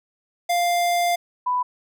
square / sine tone pair in turn, 698.5 / 993.3 Hz, F5 / B5, 0 / +10 cents, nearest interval tritone, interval 610 cents, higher second, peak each -19 dBFS, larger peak neither, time 0.49-1.16 / 1.46-1.63 s, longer first, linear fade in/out 10 ms, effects none

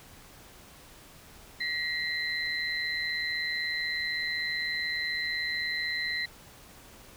sine tone cluster, 1917 / 2073 / 4060 Hz, A#6 / C7 / B7, +48 / -17 / +47 cents, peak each -32 / -35 / -34 dBFS, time 1.6-6.26 s, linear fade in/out 10 ms, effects pink hiss -52 dBFS RMS until 7.16 s

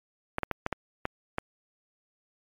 clicks, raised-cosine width 0.5 ms, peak -13 dBFS, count 7, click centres 0.384 / 0.433 / 0.513 / 0.664 / 0.727 / 1.054 / 1.384 s, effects MP3 96 kbps

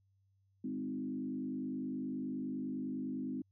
sine tone with frequency modulation, 256.9 Hz, C4, 32 cents flat, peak -36 dBFS, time 0.64-3.42 s, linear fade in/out 5 ms, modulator 49.8 Hz, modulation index 1.1, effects added 97 Hz sine -70 dBFS peak until 3.51 s

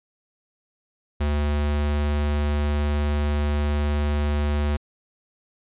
square tone with vibrato, 73.42 Hz, D2, in tune, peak -21 dBFS, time 1.2-4.77 s, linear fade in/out 10 ms, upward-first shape sine, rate 20 Hz, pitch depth 17 cents each way, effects resampled to 8000 Hz

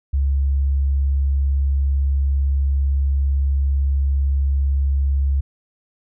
sine tone, 68.9 Hz, C#2, 10 cents flat, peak -15 dBFS, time 0.13-5.41 s, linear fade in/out 10 ms, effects none

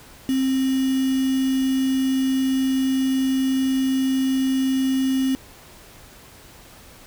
sine tone with quantisation, 264.2 Hz, C4, 17 cents sharp, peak -18 dBFS, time 0.29-5.35 s, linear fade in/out 0 ms, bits 5, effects pink hiss -46 dBFS RMS until 7.06 s

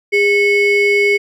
triangle ring-modulated tone, 1302 Hz, E6, 22 cents flat, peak -5 dBFS, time 0.12-1.18 s, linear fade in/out 20 ms, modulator 895 Hz, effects none

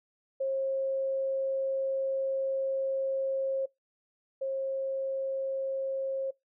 sine tone pair in turn, 537 / 537 Hz, C5 / C5, +45 / +45 cents, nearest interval unison, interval 0 cents, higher neither, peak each -27 / -29 dBFS, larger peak first, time 0.4-3.66 / 4.41-6.31 s, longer first, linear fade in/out 10 ms, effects noise-tail reverb RT60 0.2 s tail -25 dB re dry

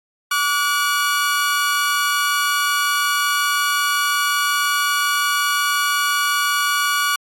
sawtooth tone pair together, 1150.9 / 1450 Hz, D6 / F#6, -35 / -35 cents, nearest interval major third, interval 400 cents, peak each -16 dBFS, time 0.31-7.16 s, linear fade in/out 5 ms, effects AAC 64 kbps

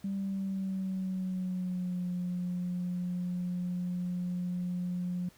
sine tone with pitch glide, 196 to 178.7 Hz, G3 to F3, 0 to +40 cents, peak -30 dBFS, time 0.04-5.29 s, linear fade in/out 5 ms, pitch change -160 cents, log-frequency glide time 0.15-2.06 s, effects tanh soft clip ceiling -27 dBFS + pink hiss -61 dBFS RMS until 5.37 s

